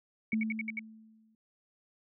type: tone bursts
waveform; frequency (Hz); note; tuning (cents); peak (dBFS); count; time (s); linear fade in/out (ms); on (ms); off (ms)
sine; 2240; C#7; +18; -32; 6; 0.32-0.793; 2; 23; 67
type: tone with exponential decay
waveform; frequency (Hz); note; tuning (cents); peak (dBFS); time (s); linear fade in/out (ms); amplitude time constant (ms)
sine; 220; A3; 0; -26; 0.33-1.35; 2; 220
effects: none